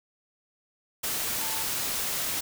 sine tone in noise, 888 Hz, A5, 16 cents sharp, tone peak -39 dBFS, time 1.41-1.63 s, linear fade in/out 10 ms, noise white, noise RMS -30 dBFS, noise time 1.03-2.41 s, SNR -12 dB, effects none

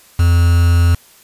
triangle tone with quantisation, 85.7 Hz, F2, 32 cents flat, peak -6 dBFS, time 0.19-0.95 s, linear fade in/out 5 ms, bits 4, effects white hiss -46 dBFS RMS until 1.23 s + resampled to 32000 Hz

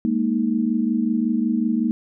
sine chord, Ab suspended second, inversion none, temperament equal, 207.7 / 233.1 / 311.1 Hz, Ab3 / Bb3 / Eb4, 0 / 0 / 0 cents, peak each -24 / -20 / -25 dBFS, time 0.05-1.91 s, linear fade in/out 0 ms, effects none

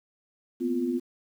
sine tone cluster, 234.8 / 251.8 / 348.5 Hz, A#3 / B3 / F4, +13 / +34 / -4 cents, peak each -36 / -27 / -29 dBFS, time 0.6-1 s, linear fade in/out 20 ms, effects 9-bit

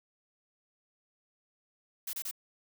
blue noise bursts, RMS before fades -37 dBFS, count 3, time 2.07-2.312 s, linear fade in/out 5 ms, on 62 ms, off 28 ms, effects none

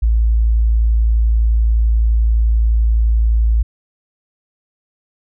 sine tone, 55.8 Hz, A1, 25 cents sharp, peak -10 dBFS, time 0.02-3.63 s, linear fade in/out 10 ms, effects none

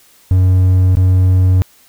triangle tone with dropouts, 92.5 Hz, F#2, in tune, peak -5 dBFS, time 0.31-1.62 s, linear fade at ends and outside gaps 0 ms, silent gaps 0.953-0.97 s, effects white hiss -48 dBFS RMS until 1.88 s

